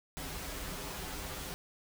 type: noise with comb filter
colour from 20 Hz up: pink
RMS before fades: -41 dBFS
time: 0.17-1.54 s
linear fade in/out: 0 ms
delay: 8.8 ms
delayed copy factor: -0.75
effects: none